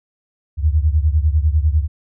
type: beating tone pair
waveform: sine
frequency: 73.42 / 83.42 Hz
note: D2 / E2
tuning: 0 / +21 cents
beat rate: 10 Hz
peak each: -14 / -17 dBFS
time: 0.57-1.88 s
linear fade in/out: 50 ms
effects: none